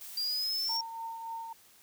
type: noise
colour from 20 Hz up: blue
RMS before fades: -45 dBFS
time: 0.01-0.77 s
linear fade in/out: 0 ms
type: linear sweep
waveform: triangle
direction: up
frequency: 4739 to 5550 Hz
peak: -29 dBFS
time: 0.17-0.81 s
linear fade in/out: 5 ms
type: tone with tremolo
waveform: sine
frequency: 911 Hz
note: A#5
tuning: 40 cents flat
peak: -35 dBFS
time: 0.69-1.53 s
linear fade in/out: 5 ms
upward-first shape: triangle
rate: 3.5 Hz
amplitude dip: 45%
effects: white hiss -60 dBFS RMS until 1.82 s